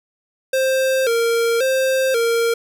square tone with vibrato, 494 Hz, B4, in tune, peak -16 dBFS, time 0.53-2.54 s, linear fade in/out 5 ms, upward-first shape square, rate 0.93 Hz, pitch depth 110 cents each way, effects none

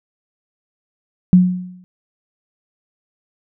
sine tone with exponential decay, 181.5 Hz, F#3, 33 cents flat, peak -3 dBFS, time 1.33-1.84 s, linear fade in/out 0 ms, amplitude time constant 110 ms, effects none

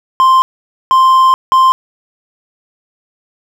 triangle tone bursts at uneven times, 1046.5 Hz, C6, in tune, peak -3 dBFS, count 3, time 0.2-0.42 / 0.91-1.34 / 1.52-1.72 s, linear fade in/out 0 ms, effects none

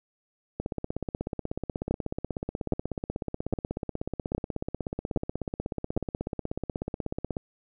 two click trains, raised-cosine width 2 ms, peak -17 / -12 dBFS, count 112 / 6, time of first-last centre 0.6-7.368 / 1.91-5.975 s, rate 16.4 / 1.23 Hz, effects none

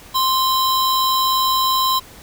square tone pair together, 1046.5 / 3951 Hz, C6 / B7, 0 / 0 cents, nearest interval octave + major seventh, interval 2300 cents, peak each -17 / -21 dBFS, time 0.14-2 s, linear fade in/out 20 ms, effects pink hiss -42 dBFS RMS until 2.22 s

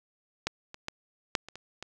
clicks, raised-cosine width 0.2 ms, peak -11 / -25 / -16 / -7 / -26 / -25 / -22 dBFS, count 7, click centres 0.47 / 0.744 / 0.884 / 1.352 / 1.486 / 1.556 / 1.826 s, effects none

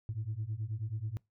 sine beating tone pair, 103.83 / 113.13 Hz, G#2 / A2, 0 / +49 cents, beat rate 9.3 Hz, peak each -37 / -36 dBFS, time 0.09-1.17 s, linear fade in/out 0 ms, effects noise-tail reverb RT60 0.2 s tail -25 dB re dry + tanh soft clip ceiling -29 dBFS

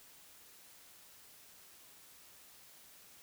silence, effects white hiss -59 dBFS RMS until 3.22 s

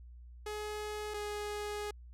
sawtooth tone pair in turn, 421.8 / 416.2 Hz, G#4 / G#4, +27 / +4 cents, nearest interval unison, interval 23 cents, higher first, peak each -34 / -33 dBFS, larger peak second, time 0.46-1.14 / 1.14-1.91 s, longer second, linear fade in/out 5 ms, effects added 60 Hz sine -49 dBFS peak until 2.13 s + low-pass 12000 Hz 12 dB/octave

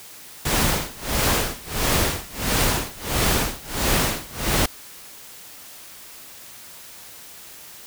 pink noise with tremolo, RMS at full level -19 dBFS, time 0.45-4.66 s, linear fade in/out 5 ms, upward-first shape sine, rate 1.5 Hz, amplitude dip 95%, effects white hiss -42 dBFS RMS until 7.86 s

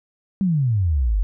sine exponential sweep, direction down, 201.3 to 44.27 Hz, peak -16 dBFS, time 0.41-1.23 s, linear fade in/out 0 ms, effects none

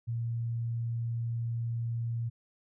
sine tone, 116.54 Hz, A#2, in tune, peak -30 dBFS, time 0.07-2.3 s, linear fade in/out 20 ms, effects none

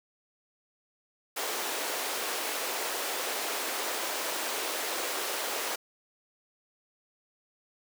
pink high-pass noise, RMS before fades -33 dBFS, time 1.36-5.76 s, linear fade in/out 10 ms, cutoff 380 Hz, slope 24 dB/octave, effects none

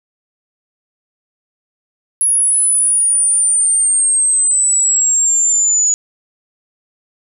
sine exponential sweep, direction down, 10548 to 6850 Hz, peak -10 dBFS, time 2.21-5.94 s, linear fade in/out 0 ms, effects none

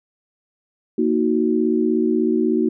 sine chord, D# minor, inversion second, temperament equal with one note detuned, 233.1 / 313.5 / 370 Hz, A#3 / D#4 / F#4, 0 / +13 / 0 cents, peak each -20 dBFS, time 0.98-2.69 s, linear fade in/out 5 ms, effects none

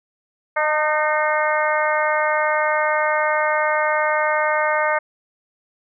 harmonic tone with a mistuned harmonic, 305.8 Hz, D#4, 30 cents flat, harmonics 2 / 3 / 4 / 5 / 6 / 7, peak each -21 / -23 / -24 / -25 / -26 / -26 dBFS, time 0.56-4.99 s, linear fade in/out 10 ms, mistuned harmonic 3, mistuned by -22 cents, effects none

